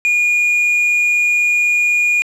triangle tone with quantisation, 2436 Hz, D#7, 37 cents flat, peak -10 dBFS, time 0.05-2.22 s, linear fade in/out 0 ms, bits 6, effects low-pass 11000 Hz 12 dB/octave

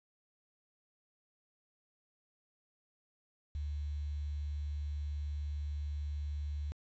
sine tone with quantisation, 73.42 Hz, D2, in tune, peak -35 dBFS, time 3.55-6.72 s, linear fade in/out 0 ms, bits 10, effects resampled to 16000 Hz

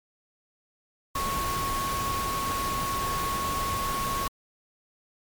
sine tone in noise, 1101 Hz, C#6, 12 cents flat, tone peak -28 dBFS, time 1.15-4.28 s, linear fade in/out 5 ms, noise pink, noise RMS -32 dBFS, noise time 1.15-4.28 s, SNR +1 dB, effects MP3 96 kbps

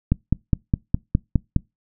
click train, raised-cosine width 5 ms, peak -4 dBFS, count 8, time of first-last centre 0.12-1.563 s, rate 4.85 Hz, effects noise-tail reverb RT60 0.2 s tail -25 dB re dry

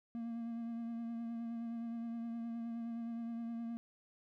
triangle tone with vibrato, 231.7 Hz, A#3, 10 cents flat, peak -37 dBFS, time 0.15-3.77 s, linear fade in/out 0 ms, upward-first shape triangle, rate 9.6 Hz, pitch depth 26 cents each way, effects none

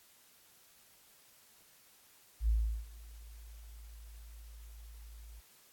sine tone with ADSR envelope, 55 Hz, A1, in tune, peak -25 dBFS, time 2.4-5.41 s, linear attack 82 ms, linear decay 370 ms, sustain -23 dB, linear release 22 ms, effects white hiss -63 dBFS RMS until 5.72 s + AAC 64 kbps

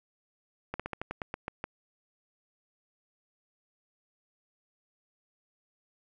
slowing click train, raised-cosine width 0.5 ms, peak -19 dBFS, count 10, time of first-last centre 0.74-1.641 s, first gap 56 ms, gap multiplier 1.14, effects none

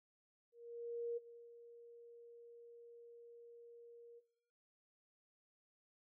sine tone with ADSR envelope, 470.6 Hz, A#4, 16 cents sharp, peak -37 dBFS, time 0.52-4.21 s, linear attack 650 ms, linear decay 17 ms, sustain -18 dB, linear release 29 ms, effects noise-tail reverb RT60 0.7 s tail -17 dB re dry

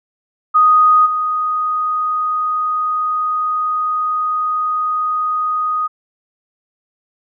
sine tone with level steps, 1244.5 Hz, D#6, in tune, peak -7 / -15 dBFS, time 0.54-5.88 s, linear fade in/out 20 ms, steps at 1.05 s, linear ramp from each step 20 ms, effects none

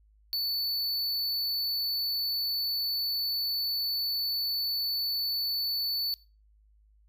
square tone, 4477 Hz, C#8, 16 cents sharp, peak -28 dBFS, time 0.33-6.14 s, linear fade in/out 0 ms, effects noise-tail reverb RT60 0.3 s tail -20 dB re dry + added 52 Hz sine -59 dBFS peak until 7.08 s

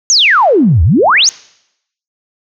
sine exponential two-way sweep, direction down then up, 6800 to 73.42 to 6800 Hz, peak -5 dBFS, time 0.1-1.29 s, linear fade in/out 0 ms, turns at 0.83 s, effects noise-tail reverb RT60 0.8 s tail -25 dB re dry

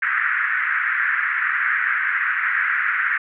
pink band-pass noise, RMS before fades -21 dBFS, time 0.02-3.18 s, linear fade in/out 5 ms, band 1400 to 2000 Hz, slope 48 dB/octave, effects none

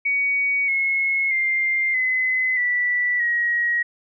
sine tone with pitch steps, 2250 / 2175 / 2102 / 2031 / 1963.3 / 1897.5 Hz, C#7 / C#7 / C7 / B6 / B6 / A#6, +25 / -33 / +7 / +48 / -11 / +30 cents, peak -18 dBFS, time 0.05-3.83 s, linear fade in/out 10 ms, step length 630 ms, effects none

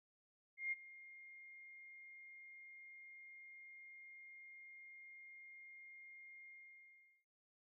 sine tone with ADSR envelope, 2124 Hz, C7, 25 cents sharp, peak -36 dBFS, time 0.57-7.25 s, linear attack 150 ms, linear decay 24 ms, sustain -19 dB, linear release 770 ms, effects none

